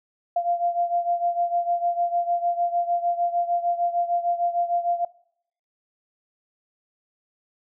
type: beating tone pair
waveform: sine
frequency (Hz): 693 / 699.6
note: F5 / F5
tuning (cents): -14 / +3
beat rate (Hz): 6.6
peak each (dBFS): -22 / -26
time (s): 0.36-5.05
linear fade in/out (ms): 5
effects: noise-tail reverb RT60 0.7 s tail -23 dB re dry